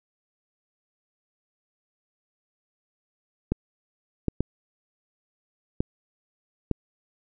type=clicks; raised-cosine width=3 ms; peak=-10 dBFS; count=5; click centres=3.52 / 4.283 / 4.406 / 5.805 / 6.713 s; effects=none